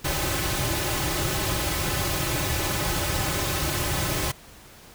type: noise with comb filter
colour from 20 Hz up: pink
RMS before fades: -26 dBFS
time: 0.04-4.32 s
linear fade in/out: 10 ms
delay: 4.3 ms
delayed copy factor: -0.8
effects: pink hiss -48 dBFS RMS until 4.94 s